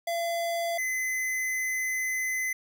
square tone pair in turn, 679 / 2035 Hz, F5 / C7, -49 / -49 cents, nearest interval octave + perfect fifth, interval 1900 cents, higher second, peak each -28 dBFS, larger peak neither, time 0.07-0.78 / 0.78-2.53 s, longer second, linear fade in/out 5 ms, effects none

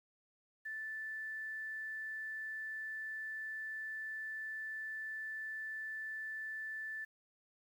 sine tone, 1757 Hz, A6, 3 cents flat, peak -40 dBFS, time 0.65-7.05 s, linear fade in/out 10 ms, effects 11-bit

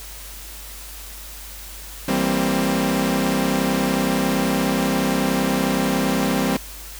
sawtooth chord, C dominant seventh, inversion first, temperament equal with one note detuned, 164.81 / 196 / 233.1 / 263.7 Hz, E3 / G3 / Bb3 / C4, 0 / 0 / 0 / +14 cents, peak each -23 / -19 / -22 / -18 dBFS, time 2.08-6.57 s, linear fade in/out 5 ms, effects added 50 Hz sine -38 dBFS peak until 6.99 s + white hiss -38 dBFS RMS until 6.99 s

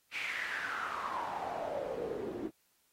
pink noise with band-pass filter sweep, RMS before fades -38 dBFS, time 0.11-2.51 s, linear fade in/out 50 ms, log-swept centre 2500 to 310 Hz, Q 5.8, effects white hiss -73 dBFS RMS until 2.92 s + AAC 48 kbps

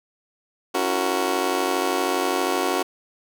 20% pulse chord, F# dominant seventh, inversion second, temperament just, 277.5 / 333 / 370 / 462.5 Hz, C#4 / E4 / F#4 / A#4, +2 / +18 / 0 / -14 cents, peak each -23 / -25 / -19 / -23 dBFS, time 0.74-2.83 s, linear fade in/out 10 ms, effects none

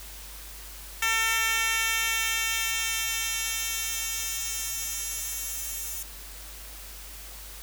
10% pulse tone with high-pass filter sweep, 450.3 Hz, A4, 40 cents sharp, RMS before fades -29 dBFS, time 1.02-6.03 s, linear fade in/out 5 ms, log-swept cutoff 1600 to 9100 Hz, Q 0.83, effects added 50 Hz sine -44 dBFS peak until 7.62 s + white hiss -44 dBFS RMS until 7.62 s

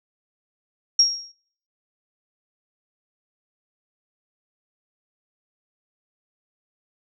sine tone with exponential decay, 5588 Hz, F8, in tune, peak -10 dBFS, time 0.99-1.32 s, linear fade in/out 5 ms, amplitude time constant 70 ms, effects noise-tail reverb RT60 0.6 s tail -20 dB re dry

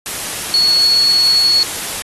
sine tone in noise, 4373 Hz, C#8, 24 cents flat, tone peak -9 dBFS, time 0.54-1.63 s, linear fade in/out 0 ms, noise white, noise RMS -23 dBFS, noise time 0.06-2.02 s, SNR +11 dB, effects AAC 32 kbps

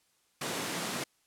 pink high-pass noise, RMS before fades -35 dBFS, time 0.41-1.04 s, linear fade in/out 5 ms, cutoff 150 Hz, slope 24 dB/octave, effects white hiss -71 dBFS RMS until 1.26 s + low-pass 11000 Hz 12 dB/octave

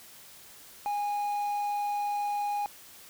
triangle tone, 822 Hz, G#5, 18 cents flat, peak -26 dBFS, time 0.86-2.66 s, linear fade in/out 0 ms, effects white hiss -51 dBFS RMS until 3.09 s

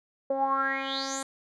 10% pulse tone with low-pass filter sweep, 270 Hz, C#4, 45 cents flat, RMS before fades -29 dBFS, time 0.3-1.23 s, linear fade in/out 5 ms, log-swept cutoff 560 to 8700 Hz, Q 8.7, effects none

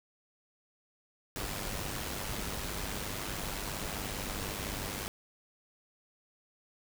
pink noise with amplitude modulation, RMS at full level -35 dBFS, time 1.36-5.08 s, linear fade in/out 0 ms, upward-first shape sine, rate 99.8 Hz, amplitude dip 55%, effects none

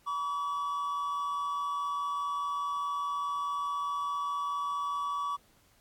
triangle tone pair together, 975 / 1139.8 Hz, B5 / C#6, -23 / +48 cents, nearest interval minor third, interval 271 cents, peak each -38 / -29 dBFS, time 0.06-5.37 s, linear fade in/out 20 ms, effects pink hiss -65 dBFS RMS until 5.8 s + AAC 64 kbps

